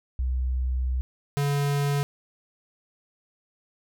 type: tone pair in turn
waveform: sine / square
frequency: 63.5 / 142.55 Hz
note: B1 / C#3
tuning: +49 / +49 cents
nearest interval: octave + major second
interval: 1400 cents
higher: second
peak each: -23 dBFS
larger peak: neither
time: 0.19-1.01 / 1.37-2.03 s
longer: first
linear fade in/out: 0 ms
effects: none